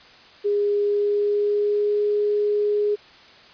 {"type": "tone with pitch glide", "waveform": "sine", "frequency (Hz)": [409.9, 415.4], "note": ["G#4", "G#4"], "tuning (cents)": [-23, 0], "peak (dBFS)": -18, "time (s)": [0.44, 2.96], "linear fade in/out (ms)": 20, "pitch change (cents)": 23, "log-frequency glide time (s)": [0.82, 2.03], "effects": ["white hiss -48 dBFS RMS until 3.53 s", "resampled to 11025 Hz"]}